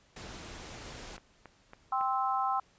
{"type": "noise", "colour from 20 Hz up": "pink", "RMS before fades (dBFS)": -45, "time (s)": [0.16, 1.17], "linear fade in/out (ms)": 5}
{"type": "click train", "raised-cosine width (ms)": 0.5, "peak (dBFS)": -32, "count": 4, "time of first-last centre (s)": [1.18, 2.011], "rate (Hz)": 3.61}
{"type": "harmonic tone", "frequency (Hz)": 261.6, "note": "C4", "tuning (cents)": 0, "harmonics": [3, 4, 5], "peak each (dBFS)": [-31, -32, -33], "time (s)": [1.92, 2.6], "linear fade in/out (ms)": 5}
{"effects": ["pink hiss -65 dBFS RMS until 2.78 s", "resampled to 16000 Hz"]}